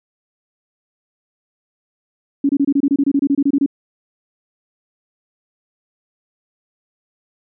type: tone bursts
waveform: sine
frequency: 280 Hz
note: C#4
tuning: 18 cents sharp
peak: -11 dBFS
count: 16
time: 2.44-3.662 s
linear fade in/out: 5 ms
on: 52 ms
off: 26 ms
effects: none